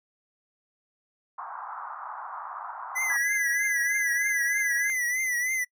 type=band-pass noise; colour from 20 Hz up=white; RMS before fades=-38 dBFS; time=1.38-3.17 s; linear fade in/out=5 ms; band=780 to 1300 Hz; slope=48 dB/octave
type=tone with vibrato; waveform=square; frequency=2000 Hz; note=B6; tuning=21 cents sharp; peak=-26 dBFS; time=2.95-5.65 s; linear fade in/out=20 ms; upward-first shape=triangle; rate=3.2 Hz; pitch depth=93 cents each way
type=tone with tremolo; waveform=sine; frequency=1661.2 Hz; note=G#6; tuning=in tune; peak=-25 dBFS; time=3.1-4.9 s; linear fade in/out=0 ms; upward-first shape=sine; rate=20 Hz; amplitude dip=55%
effects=noise-tail reverb RT60 0.1 s tail -25 dB re dry